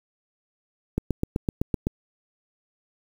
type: click train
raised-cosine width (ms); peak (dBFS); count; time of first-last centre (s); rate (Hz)
3; -10; 8; 0.98-1.869; 7.87
effects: 7-bit